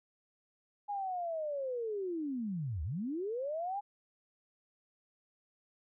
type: linear two-way sweep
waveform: sine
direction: down then up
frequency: 830.6 to 69.3 to 830.6 Hz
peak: -34 dBFS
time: 0.88-3.81 s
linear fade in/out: 20 ms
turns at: 2.83 s
effects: none